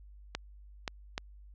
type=clicks; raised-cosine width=0.2 ms; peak=-16 dBFS; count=3; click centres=0.35 / 0.878 / 1.179 s; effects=added 50 Hz sine -50 dBFS peak until 1.54 s + low-pass 6000 Hz 12 dB/octave